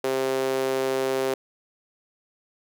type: tone with high-pass filter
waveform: sawtooth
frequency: 132.4 Hz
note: C3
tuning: 21 cents sharp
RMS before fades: -25 dBFS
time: 0.04-1.34 s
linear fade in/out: 2 ms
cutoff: 430 Hz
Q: 3.5
effects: none